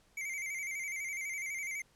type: tone with vibrato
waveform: square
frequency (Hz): 2187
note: C#7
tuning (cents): -24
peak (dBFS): -37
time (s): 0.17-1.82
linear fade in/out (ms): 5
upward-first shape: square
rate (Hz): 12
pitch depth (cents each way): 69
effects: pink hiss -68 dBFS RMS until 1.95 s + low-pass 11000 Hz 12 dB/octave

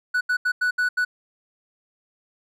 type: tone bursts at uneven times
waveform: triangle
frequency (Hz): 1480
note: F#6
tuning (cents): 0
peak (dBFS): -17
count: 6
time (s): 0.14-0.21 / 0.29-0.37 / 0.45-0.52 / 0.61-0.71 / 0.78-0.89 / 0.97-1.05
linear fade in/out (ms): 10
effects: none

